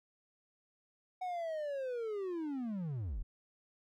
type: linear sweep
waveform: triangle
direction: down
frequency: 747 to 30.87 Hz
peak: -34 dBFS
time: 1.21-3.23 s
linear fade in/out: 10 ms
effects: none